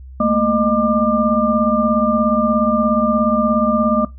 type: tone cluster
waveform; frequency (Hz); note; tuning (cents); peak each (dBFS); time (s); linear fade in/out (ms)
sine; 216.1 / 233 / 612 / 1194; A3 / A#3 / D#5 / D6; -31 / -1 / -29 / +28; -18; 0.2-4.05; 5
effects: noise-tail reverb RT60 0.2 s tail -20 dB re dry + added 65 Hz sine -33 dBFS peak until 4.18 s